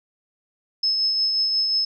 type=tone with tremolo; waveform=sine; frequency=5200 Hz; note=E8; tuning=24 cents flat; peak=-17 dBFS; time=0.83-1.85 s; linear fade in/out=5 ms; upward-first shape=triangle; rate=5.6 Hz; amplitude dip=35%; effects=none